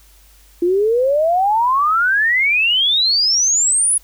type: exponential sweep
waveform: sine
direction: up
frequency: 338.3 to 10548 Hz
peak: -12 dBFS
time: 0.62-3.98 s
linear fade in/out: 5 ms
effects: added 50 Hz sine -47 dBFS peak until 4.03 s + white hiss -51 dBFS RMS until 4.03 s